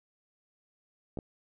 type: clicks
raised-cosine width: 2 ms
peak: -24 dBFS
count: 2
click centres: 1.173 / 1.188 s
effects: none